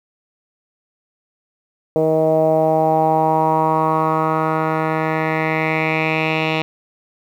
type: tone with low-pass filter sweep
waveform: 10% pulse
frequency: 158.3 Hz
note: D#3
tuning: 30 cents sharp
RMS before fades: -17 dBFS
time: 1.96-6.62 s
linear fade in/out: 0 ms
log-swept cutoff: 540 to 3000 Hz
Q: 4.2
effects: 8-bit